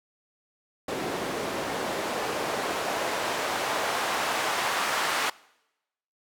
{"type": "noise with band-pass filter sweep", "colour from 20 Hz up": "white", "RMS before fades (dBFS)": -29, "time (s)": [0.88, 5.3], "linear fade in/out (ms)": 5, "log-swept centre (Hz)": [360, 1100], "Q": 0.92, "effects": ["noise-tail reverb RT60 0.9 s tail -23 dB re dry"]}